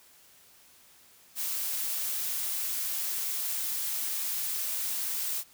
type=noise; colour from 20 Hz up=blue; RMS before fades=-32 dBFS; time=1.35-5.44 s; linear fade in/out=50 ms; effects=white hiss -58 dBFS RMS until 5.53 s